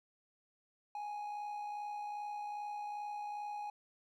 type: tone with amplitude modulation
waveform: triangle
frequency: 830.6 Hz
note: G#5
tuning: in tune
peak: -36 dBFS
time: 0.95-3.7 s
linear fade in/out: 2 ms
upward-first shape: sine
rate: 62.5 Hz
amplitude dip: 35%
effects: none